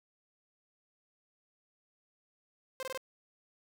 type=tone bursts; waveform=sawtooth; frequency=523.3 Hz; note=C5; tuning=in tune; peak=-33 dBFS; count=4; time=2.8-2.975 s; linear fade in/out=0 ms; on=28 ms; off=21 ms; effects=none